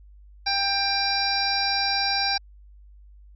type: harmonic tone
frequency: 793 Hz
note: G5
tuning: 20 cents sharp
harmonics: 1 / 2 / 3 / 5 / 6 / 7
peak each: -27 / -30 / -31 / -31 / -27 / -28 dBFS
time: 0.46-2.38 s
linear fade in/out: 10 ms
effects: added 50 Hz sine -46 dBFS peak until 3.35 s